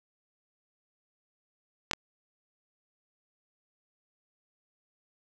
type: clicks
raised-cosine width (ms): 0.2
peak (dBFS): -8 / -12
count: 2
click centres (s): 1.912 / 1.934
effects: none